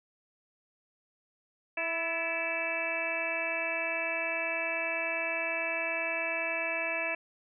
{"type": "harmonic tone with a mistuned harmonic", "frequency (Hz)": 329.7, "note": "E4", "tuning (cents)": 0, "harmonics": [1, 2, 3, 4, 5, 6, 7, 8], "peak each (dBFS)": [-46, -36, -42, -46, -39, -46, -35, -34], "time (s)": [1.77, 7.15], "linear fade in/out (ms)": 5, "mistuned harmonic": 5, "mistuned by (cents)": 64, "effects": []}